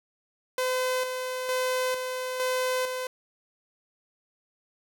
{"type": "tone with tremolo", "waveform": "sawtooth", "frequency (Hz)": 510, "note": "C5", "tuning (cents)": -44, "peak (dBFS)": -21, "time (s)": [0.58, 3.07], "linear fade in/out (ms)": 2, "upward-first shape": "square", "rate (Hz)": 1.1, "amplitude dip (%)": 45, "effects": []}